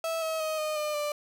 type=tone with pitch steps; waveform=35% pulse; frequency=654 / 640.9 / 628.1 / 615.5 / 603.2 / 591.1 Hz; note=E5 / E5 / D#5 / D#5 / D5 / D5; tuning=-14 / -49 / +16 / -19 / +46 / +11 cents; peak=-27 dBFS; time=0.04-1.12 s; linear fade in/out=2 ms; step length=180 ms; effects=none